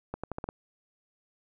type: accelerating click train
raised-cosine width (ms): 1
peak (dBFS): -20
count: 6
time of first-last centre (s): 0.14-0.489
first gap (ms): 96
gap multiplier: 0.84
effects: none